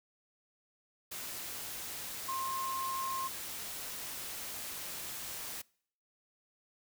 sine tone in noise, 1061 Hz, C6, 24 cents sharp, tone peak -34 dBFS, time 2.28-3.28 s, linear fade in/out 10 ms, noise white, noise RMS -42 dBFS, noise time 1.11-5.62 s, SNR +5 dB, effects noise-tail reverb RT60 0.6 s tail -25 dB re dry

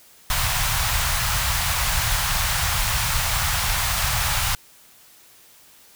pink band-stop noise, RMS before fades -22 dBFS, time 0.3-4.55 s, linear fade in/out 2 ms, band 130 to 790 Hz, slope 24 dB/octave, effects white hiss -51 dBFS RMS until 5.95 s

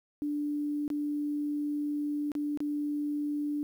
sine tone with dropouts, 293.7 Hz, D4, in tune, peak -29 dBFS, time 0.22-3.63 s, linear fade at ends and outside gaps 0 ms, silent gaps 0.879-0.902 / 2.318-2.352 / 2.574-2.604 s, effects 10-bit

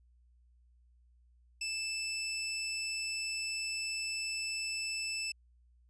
20% pulse tone, 2637 Hz, E7, in tune, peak -30 dBFS, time 1.61-5.32 s, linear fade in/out 5 ms, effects added 60 Hz sine -62 dBFS peak until 5.89 s + resampled to 22050 Hz

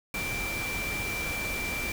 sine tone in noise, 2349 Hz, D7, in tune, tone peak -32 dBFS, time 0.14-1.92 s, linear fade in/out 2 ms, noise pink, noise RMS -35 dBFS, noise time 0.14-1.92 s, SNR 0 dB, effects none

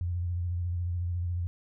sine tone with vibrato, 87.6 Hz, F2, 6 cents sharp, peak -28 dBFS, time 0.01-1.47 s, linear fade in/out 0 ms, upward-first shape sine, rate 14 Hz, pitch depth 44 cents each way, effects none

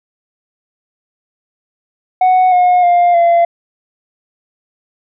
sine tone with pitch steps, 740 / 721 / 702.5 / 684.5 Hz, F#5 / F#5 / F5 / F5, 0 / -45 / +10 / -35 cents, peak -4 dBFS, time 2.21-3.45 s, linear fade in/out 5 ms, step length 310 ms, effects tanh soft clip ceiling -6 dBFS

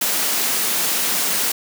white high-pass noise, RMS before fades -20 dBFS, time 0.01-1.52 s, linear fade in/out 5 ms, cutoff 160 Hz, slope 48 dB/octave, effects none

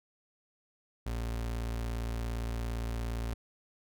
35% pulse tone, 57.4 Hz, A#1, 26 cents flat, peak -31 dBFS, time 1.06-3.34 s, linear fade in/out 5 ms, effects none

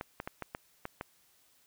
clicks, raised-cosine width 0.5 ms, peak -22 dBFS, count 7, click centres 0.011 / 0.201 / 0.275 / 0.423 / 0.549 / 0.854 / 1.011 s, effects white hiss -67 dBFS RMS until 1.66 s

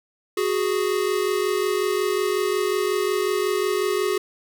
square tone pair together, 369.8 / 415.3 Hz, F#4 / G#4, -1 / 0 cents, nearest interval major second, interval 201 cents, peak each -24 dBFS, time 0.37-4.18 s, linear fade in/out 5 ms, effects none

